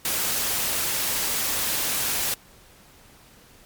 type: noise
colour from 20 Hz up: white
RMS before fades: -25 dBFS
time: 0.05-2.34 s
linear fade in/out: 2 ms
effects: pink hiss -52 dBFS RMS until 3.65 s + MP3 96 kbps